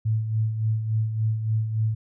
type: tone with tremolo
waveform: sine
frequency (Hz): 110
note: A2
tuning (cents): 0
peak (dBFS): -19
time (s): 0.05-1.95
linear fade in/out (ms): 10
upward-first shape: sine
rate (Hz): 3.5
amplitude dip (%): 55
effects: none